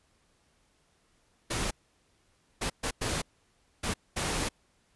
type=noise bursts at uneven times; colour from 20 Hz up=pink; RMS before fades=-31 dBFS; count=6; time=1.5-1.71 / 2.61-2.7 / 2.83-2.91 / 3.01-3.22 / 3.83-3.94 / 4.16-4.49 s; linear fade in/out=10 ms; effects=pink hiss -69 dBFS RMS until 4.95 s + resampled to 24000 Hz